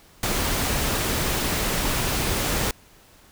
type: noise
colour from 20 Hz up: pink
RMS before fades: -24 dBFS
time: 0.23-2.71 s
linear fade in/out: 2 ms
effects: pink hiss -53 dBFS RMS until 3.31 s